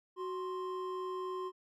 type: tone pair together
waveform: triangle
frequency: 371.2 / 1050 Hz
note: F#4 / C6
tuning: +6 / +6 cents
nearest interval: octave + tritone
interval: 1800 cents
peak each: -36 / -39 dBFS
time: 0.16-1.52 s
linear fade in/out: 50 ms
effects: none